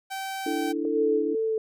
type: tone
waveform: sawtooth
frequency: 773 Hz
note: G5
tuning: 24 cents flat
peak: -27 dBFS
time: 0.1-0.73 s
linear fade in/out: 20 ms
type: chord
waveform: sine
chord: D suspended second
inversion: none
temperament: equal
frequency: 293.7 / 329.6 / 440 Hz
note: D4 / E4 / A4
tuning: 0 / 0 / 0 cents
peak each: -29 / -29 / -32 dBFS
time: 0.46-1.35 s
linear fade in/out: 5 ms
type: tone with vibrato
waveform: sine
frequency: 440 Hz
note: A4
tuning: in tune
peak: -23 dBFS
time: 0.85-1.58 s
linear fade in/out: 2 ms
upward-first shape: sine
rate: 2.2 Hz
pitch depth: 19 cents each way
effects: none